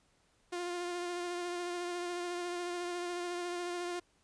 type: tone with vibrato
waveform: sawtooth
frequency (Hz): 351.7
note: F4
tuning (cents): +12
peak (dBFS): -32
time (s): 0.52-4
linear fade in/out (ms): 10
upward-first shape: triangle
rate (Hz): 14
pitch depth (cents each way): 25
effects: pink hiss -71 dBFS RMS until 4.23 s + resampled to 22050 Hz